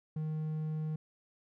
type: tone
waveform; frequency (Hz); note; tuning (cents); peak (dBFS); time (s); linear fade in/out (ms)
triangle; 155.56; D#3; 0; -31; 0.16-0.96; 5
effects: none